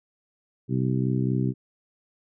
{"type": "harmonic tone", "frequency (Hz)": 64.2, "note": "C2", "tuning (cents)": -32, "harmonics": [2, 3, 4, 5, 6], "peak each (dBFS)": [-24, -28, -30, -32, -34], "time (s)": [0.68, 1.54], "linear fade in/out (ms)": 50, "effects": []}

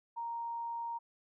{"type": "tone", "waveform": "sine", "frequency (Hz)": 932.3, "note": "A#5", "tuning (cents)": 0, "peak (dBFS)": -36, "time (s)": [0.16, 0.99], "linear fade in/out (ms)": 20, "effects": []}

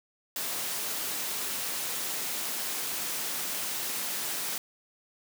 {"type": "high-pass noise", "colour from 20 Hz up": "white", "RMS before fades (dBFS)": -33, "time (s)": [0.36, 4.58], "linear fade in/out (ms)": 2, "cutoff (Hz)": 160, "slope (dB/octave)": 12, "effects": []}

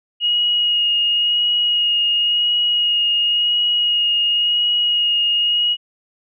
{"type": "tone with vibrato", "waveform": "sine", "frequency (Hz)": 2878, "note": "F#7", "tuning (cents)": -49, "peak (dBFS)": -14, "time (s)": [0.2, 5.77], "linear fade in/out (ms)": 50, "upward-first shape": "sine", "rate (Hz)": 0.94, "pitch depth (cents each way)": 14, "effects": []}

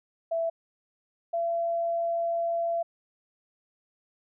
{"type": "tone pair in turn", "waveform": "sine", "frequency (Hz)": [663, 676.5], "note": ["E5", "E5"], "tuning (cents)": [10, 45], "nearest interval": "unison", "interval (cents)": 35, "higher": "second", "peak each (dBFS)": -25, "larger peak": "neither", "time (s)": [[0.31, 0.5], [1.33, 2.83]], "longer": "second", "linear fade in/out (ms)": 10, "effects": []}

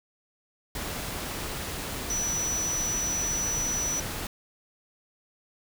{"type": "tone in noise", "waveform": "sine", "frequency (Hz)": 5920, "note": "F#8", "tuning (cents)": 0, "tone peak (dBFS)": -27, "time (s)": [2.1, 4], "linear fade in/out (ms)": 2, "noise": "pink", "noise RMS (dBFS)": -34, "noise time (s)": [0.75, 4.27], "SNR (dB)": 4, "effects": []}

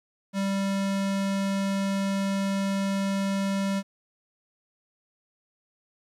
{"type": "tone", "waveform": "square", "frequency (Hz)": 196, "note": "G3", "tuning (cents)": 0, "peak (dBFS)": -25, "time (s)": [0.33, 3.83], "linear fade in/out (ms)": 50, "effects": ["low-pass 10000 Hz 12 dB/octave", "10-bit"]}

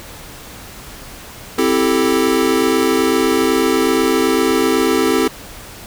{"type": "chord", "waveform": "square", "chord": "A minor seventh", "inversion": "first", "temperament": "equal", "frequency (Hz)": [261.6, 329.6, 392, 440], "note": ["C4", "E4", "G4", "A4"], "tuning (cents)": [0, 0, 0, 0], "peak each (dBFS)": -19, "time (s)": [1.58, 5.28], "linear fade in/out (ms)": 5, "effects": ["pink hiss -35 dBFS RMS until 5.86 s"]}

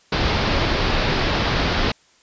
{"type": "low-pass noise", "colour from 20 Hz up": "pink", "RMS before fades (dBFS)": -20, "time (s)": [0.12, 1.92], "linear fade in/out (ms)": 5, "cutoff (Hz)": 5000, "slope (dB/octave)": 48, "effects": ["white hiss -56 dBFS RMS until 2.22 s", "resampled to 16000 Hz"]}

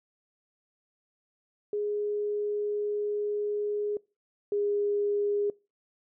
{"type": "tone pair in turn", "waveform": "sine", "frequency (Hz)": [415.3, 409.8], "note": ["G#4", "G#4"], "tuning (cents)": [0, -23], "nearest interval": "unison", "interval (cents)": 23, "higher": "first", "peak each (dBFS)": [-27, -25], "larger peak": "second", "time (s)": [[1.73, 3.97], [4.52, 5.5]], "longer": "first", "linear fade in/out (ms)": 2, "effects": ["noise-tail reverb RT60 0.3 s tail -24 dB re dry"]}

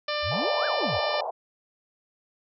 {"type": "harmonic tone", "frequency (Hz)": 595, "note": "D5", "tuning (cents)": 22, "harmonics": [1, 2, 3, 4, 5, 6, 7, 8, 9], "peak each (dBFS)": [-30, -33, -35, -36, -37, -38, -38, -39, -40], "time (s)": [0.08, 1.21], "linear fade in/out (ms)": 5}
{"type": "exponential two-way sweep", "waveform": "sine", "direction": "up then down", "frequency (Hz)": [64.5, 1750, 64.5], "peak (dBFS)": -30, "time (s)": [0.22, 1], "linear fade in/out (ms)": 50, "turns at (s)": 0.66}
{"type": "band-pass noise", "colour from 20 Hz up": "pink", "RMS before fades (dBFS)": -31, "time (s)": [0.31, 1.31], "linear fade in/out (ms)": 10, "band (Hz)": [520, 920], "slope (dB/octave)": 48}
{"effects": []}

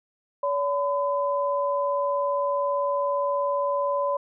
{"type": "tone pair together", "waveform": "sine", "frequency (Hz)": [569, 1010.6], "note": ["C#5", "B5"], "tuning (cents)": [45, 40], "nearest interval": "minor seventh", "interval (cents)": 995, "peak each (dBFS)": [-24, -26], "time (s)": [0.43, 4.17], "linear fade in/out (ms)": 5, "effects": []}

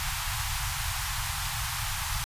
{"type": "band-stop noise", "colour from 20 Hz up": "pink", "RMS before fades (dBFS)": -31, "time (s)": [0, 2.24], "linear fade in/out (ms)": 0, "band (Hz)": [140, 790], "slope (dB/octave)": 48, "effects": ["resampled to 32000 Hz"]}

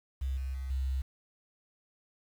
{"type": "tone with level steps", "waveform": "sine", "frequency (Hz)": 66.3, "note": "C2", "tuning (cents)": 23, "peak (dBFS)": [-29, -32, -34, -28], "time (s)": [0.21, 1.02], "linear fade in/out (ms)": 10, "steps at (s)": [0.37, 0.54, 0.7], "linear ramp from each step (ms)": 5, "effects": ["tanh soft clip ceiling -24 dBFS", "9-bit"]}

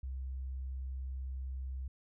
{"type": "tone", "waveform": "sine", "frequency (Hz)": 65.41, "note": "C2", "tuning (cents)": 0, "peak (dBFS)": -37, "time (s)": [0.03, 1.88], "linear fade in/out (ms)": 5, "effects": []}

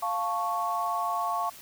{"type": "chord", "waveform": "sine", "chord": "F augmented", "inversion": "none", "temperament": "equal", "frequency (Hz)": [698.5, 880, 1108.7], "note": ["F5", "A5", "C#6"], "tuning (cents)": [0, 0, 0], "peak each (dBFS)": [-31, -33, -29], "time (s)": [0.02, 1.5], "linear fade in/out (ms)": 10, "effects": ["white hiss -48 dBFS RMS until 1.61 s"]}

